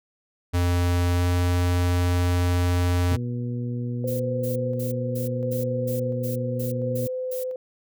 square tone with pitch glide, 88 to 88.61 Hz, F2 to F2, +14 to +26 cents, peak -20 dBFS, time 0.53-3.17 s, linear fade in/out 20 ms, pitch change +12 cents, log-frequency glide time 1.14-1.24 s
harmonic tone, 121.3 Hz, B2, 31 cents flat, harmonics 1 / 2 / 3 / 4, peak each -27 / -31 / -41 / -40 dBFS, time 3.11-7.07 s, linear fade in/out 5 ms
sine tone with tremolo, 511 Hz, C5, 41 cents flat, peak -26 dBFS, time 4.04-7.56 s, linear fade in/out 2 ms, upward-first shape square, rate 0.72 Hz, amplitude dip 30%
violet noise bursts, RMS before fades -37 dBFS, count 10, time 4.07-7.44 s, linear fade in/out 10 ms, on 130 ms, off 230 ms
effects none

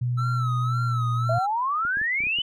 sine tone with pitch glide, 122.7 to 118.38 Hz, B2 to A#2, -11 to +27 cents, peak -22 dBFS, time 0.01-1.39 s, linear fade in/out 10 ms, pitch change -62 cents, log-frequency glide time 0.63-1.04 s
triangle tone with vibrato, 1308 Hz, E6, 14 cents flat, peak -26 dBFS, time 0.17-1.47 s, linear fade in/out 20 ms, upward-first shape sine, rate 1.9 Hz, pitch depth 90 cents each way
sine exponential sweep, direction up, 634 to 3060 Hz, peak -22 dBFS, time 1.29-2.42 s, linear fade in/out 5 ms
clicks, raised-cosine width 3 ms, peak -29 dBFS, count 7, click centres 1.851 / 1.971 / 2.015 / 2.205 / 2.238 / 2.269 / 2.387 s
effects none

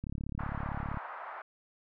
click train, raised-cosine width 5 ms, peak -25 dBFS, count 34, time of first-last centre 0.04-0.972 s, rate 35.4 Hz
pink band-pass noise, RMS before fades -43 dBFS, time 0.39-1.42 s, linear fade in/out 5 ms, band 750 to 1500 Hz, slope 24 dB/octave
effects none

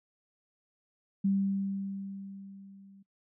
sine tone with level ramp, 196 Hz, G3, in tune, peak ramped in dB -23 to -53 dBFS, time 1.24-3.03 s, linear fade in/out 10 ms, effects noise-tail reverb RT60 0.1 s tail -23 dB re dry

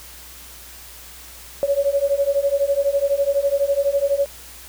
sine beating tone pair, 554 / 566 Hz, C#5 / C#5, -1 / +36 cents, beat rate 12 Hz, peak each -20 / -19 dBFS, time 1.63-4.26 s, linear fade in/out 0 ms, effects added 60 Hz sine -46 dBFS peak until 4.68 s + white hiss -41 dBFS RMS until 4.68 s

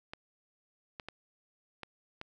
clicks, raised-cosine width 0.3 ms, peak -25 dBFS, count 5, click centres 0.135 / 0.998 / 1.086 / 1.833 / 2.214 s, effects none

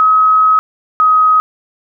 sine tone pair in turn, 1274 / 1261.6 Hz, D#6 / D#6, +41 / +24 cents, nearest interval unison, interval 17 cents, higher first, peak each -6 dBFS, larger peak neither, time 0-0.59 / 1-1.4 s, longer first, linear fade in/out 0 ms, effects none

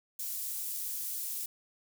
pink high-pass noise, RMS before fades -37 dBFS, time 0.19-1.46 s, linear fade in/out 5 ms, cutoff 11000 Hz, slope 12 dB/octave, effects none

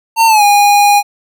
square tone with pitch glide, 908 to 818.3 Hz, A#5 to G#5, -46 to -26 cents, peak -6 dBFS, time 0.16-1.03 s, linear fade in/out 50 ms, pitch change -180 cents, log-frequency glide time 0.27-0.43 s, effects none

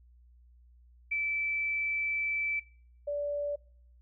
sine tone pair in turn, 2319 / 579.8 Hz, D7 / D5, -22 / -22 cents, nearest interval 2 octaves, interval 2400 cents, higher first, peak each -28 / -30 dBFS, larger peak first, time 1.11-2.6 / 3.07-3.56 s, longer first, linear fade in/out 10 ms, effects noise-tail reverb RT60 0.6 s tail -24 dB re dry + added 60 Hz sine -56 dBFS peak until 4.01 s

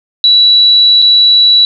sine tone with dropouts, 3931 Hz, B7, 9 cents flat, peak -3 dBFS, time 0.24-1.65 s, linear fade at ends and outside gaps 1 ms, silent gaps 1.019-1.023 s, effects none

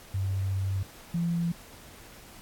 sine tone pair in turn, 96.2 / 170.27 Hz, G2 / F3, -32 / -44 cents, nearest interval minor seventh, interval 988 cents, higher second, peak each -26 / -25 dBFS, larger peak second, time 0.14-0.83 / 1.14-1.52 s, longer first, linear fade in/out 5 ms, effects pink hiss -50 dBFS RMS until 2.41 s + AAC 64 kbps

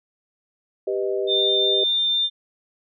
sine chord, G augmented, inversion none, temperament equal, 392 / 493.9 / 622.3 Hz, G4 / B4 / D#5, 0 / 0 / 0 cents, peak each -23 / -28 / -28 dBFS, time 0.87-1.84 s, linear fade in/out 5 ms
sine tone, 3598 Hz, A7, 38 cents sharp, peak -18 dBFS, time 1.27-2.3 s, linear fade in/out 50 ms
effects none

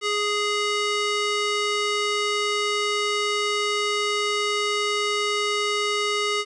square tone with band-pass filter, 414.9 Hz, G#4, 2 cents flat, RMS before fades -24 dBFS, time 0.01-6.45 s, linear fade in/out 50 ms, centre 3000 Hz, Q 0.62, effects resampled to 22050 Hz + 9-bit

